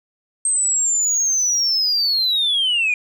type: linear sweep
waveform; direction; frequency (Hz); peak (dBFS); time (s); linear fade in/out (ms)
sine; down; 8372 to 2400; -14; 0.45-2.94; 2
effects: tanh soft clip ceiling -13 dBFS